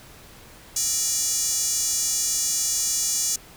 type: tone with high-pass filter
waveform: square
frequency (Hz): 263.5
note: C4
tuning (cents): +12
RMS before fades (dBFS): -24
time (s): 0.76-3.36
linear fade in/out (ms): 5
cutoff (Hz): 6500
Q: 3.8
effects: pink hiss -47 dBFS RMS until 3.56 s